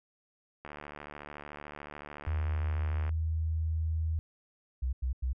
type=click train; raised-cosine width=0.5 ms; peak=-28 dBFS; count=181; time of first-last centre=0.65-3.092 s; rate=73.7 Hz
type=tone; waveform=sine; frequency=80.2 Hz; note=E2; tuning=47 cents flat; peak=-28 dBFS; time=2.27-4.19 s; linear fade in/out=0 ms
type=tone bursts; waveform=sine; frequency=64 Hz; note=C2; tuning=38 cents flat; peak=-28 dBFS; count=3; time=4.82-5.332 s; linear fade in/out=10 ms; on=110 ms; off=91 ms
effects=none